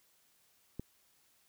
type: click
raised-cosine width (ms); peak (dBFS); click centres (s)
3; -26; 0.796
effects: white hiss -70 dBFS RMS until 1.48 s